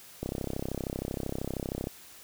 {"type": "click train", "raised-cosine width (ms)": 2, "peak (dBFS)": -19, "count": 55, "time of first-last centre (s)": [0.23, 1.871], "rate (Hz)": 32.9, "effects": ["white hiss -51 dBFS RMS until 2.23 s"]}